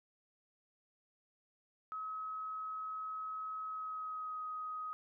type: tone with pitch glide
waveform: sine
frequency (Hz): 1279 to 1256.3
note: D#6 to D#6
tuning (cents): +47 to +16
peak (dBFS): -39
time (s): 1.92-4.93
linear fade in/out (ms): 0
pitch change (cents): -31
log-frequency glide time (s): 3.67-4.44
effects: none